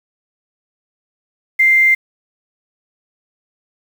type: tone with quantisation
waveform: sine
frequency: 2093 Hz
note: C7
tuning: in tune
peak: -8 dBFS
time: 1.59-1.95 s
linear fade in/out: 10 ms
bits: 6
effects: none